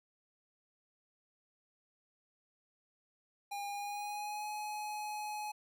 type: tone with pitch glide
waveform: square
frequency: 810 to 843.4 Hz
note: G#5 to G#5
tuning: -43 to +26 cents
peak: -39 dBFS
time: 3.51-5.52 s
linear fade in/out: 10 ms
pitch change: +69 cents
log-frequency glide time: 3.69-4.47 s
effects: none